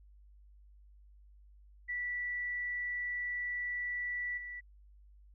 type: tone with level steps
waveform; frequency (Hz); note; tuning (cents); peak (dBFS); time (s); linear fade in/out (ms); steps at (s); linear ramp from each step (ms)
sine; 1960; B6; -14; -34 / -41; 1.88-4.61; 20; 4.37; 10
effects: added 50 Hz sine -56 dBFS peak until 5.34 s